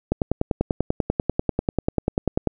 click train, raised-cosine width 2 ms, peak -6 dBFS, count 25, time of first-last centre 0.12-2.473 s, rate 10.2 Hz, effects none

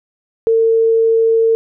sine tone, 452.2 Hz, A4, 47 cents sharp, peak -9 dBFS, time 0.47-1.55 s, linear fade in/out 0 ms, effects none

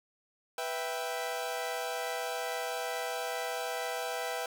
sawtooth chord, E minor, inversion second, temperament equal, 493.9 / 659.3 / 784 Hz, B4 / E5 / G5, 0 / 0 / 0 cents, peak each -34 dBFS, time 0.58-4.46 s, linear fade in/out 2 ms, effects none

